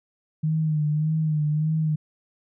sine tone with vibrato, 154.1 Hz, D#3, 16 cents flat, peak -20 dBFS, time 0.43-1.96 s, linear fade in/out 10 ms, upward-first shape sine, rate 1.7 Hz, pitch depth 48 cents each way, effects none

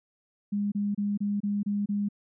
sine tone bursts, 204.1 Hz, G#3, 30 cents flat, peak -25 dBFS, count 7, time 0.52-2.088 s, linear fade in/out 10 ms, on 200 ms, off 28 ms, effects none

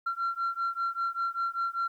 sine beating tone pair, 1364 / 1369.1 Hz, F6 / F6, -41 / -35 cents, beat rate 5.1 Hz, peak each -30 dBFS, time 0.06-1.88 s, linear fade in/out 10 ms, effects tanh soft clip ceiling -24 dBFS + 11-bit

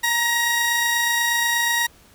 sawtooth tone pair together, 934 / 1896.3 Hz, A#5 / A#6, +3 / +29 cents, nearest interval octave, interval 1226 cents, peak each -21 / -16 dBFS, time 0.03-1.87 s, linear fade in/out 10 ms, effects pink hiss -52 dBFS RMS until 2.14 s

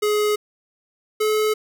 square tone pair in turn, 420.3 / 429.6 Hz, G#4 / A4, +21 / -41 cents, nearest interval unison, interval 38 cents, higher second, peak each -18 dBFS, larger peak neither, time 0.02-0.36 / 1.2-1.54 s, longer neither, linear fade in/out 10 ms, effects none

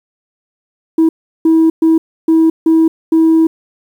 sine tone bursts at uneven times, 323.6 Hz, E4, 32 cents flat, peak -4 dBFS, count 6, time 0.98-1.09 / 1.45-1.7 / 1.82-1.98 / 2.28-2.5 / 2.66-2.88 / 3.12-3.47 s, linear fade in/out 5 ms, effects tanh soft clip ceiling -4 dBFS + 7-bit

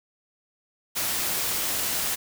white noise, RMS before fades -27 dBFS, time 0.95-2.16 s, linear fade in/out 20 ms, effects none

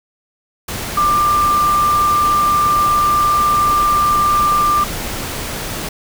sine tone in noise, 1188 Hz, D6, 20 cents sharp, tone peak -11 dBFS, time 0.97-4.84 s, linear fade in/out 5 ms, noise pink, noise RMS -24 dBFS, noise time 0.68-5.89 s, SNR +10 dB, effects none

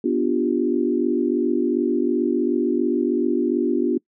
sine chord, G dominant seventh, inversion first, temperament equal, 246.9 / 293.7 / 349.2 / 392 Hz, B3 / D4 / F4 / G4, 0 / 0 / 0 / 0 cents, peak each -23 / -23 / -22 / -26 dBFS, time 0.04-3.98 s, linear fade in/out 5 ms, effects noise-tail reverb RT60 0.1 s tail -25 dB re dry

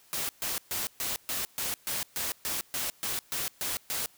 white noise bursts, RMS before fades -32 dBFS, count 14, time 0.13-4.06 s, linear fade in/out 0 ms, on 160 ms, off 130 ms, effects white hiss -60 dBFS RMS until 4.17 s

